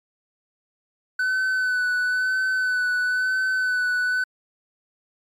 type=tone with vibrato; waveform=triangle; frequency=1504 Hz; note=F#6; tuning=28 cents sharp; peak=-18 dBFS; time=1.19-4.24 s; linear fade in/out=5 ms; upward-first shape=sine; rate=1 Hz; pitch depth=23 cents each way; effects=MP3 64 kbps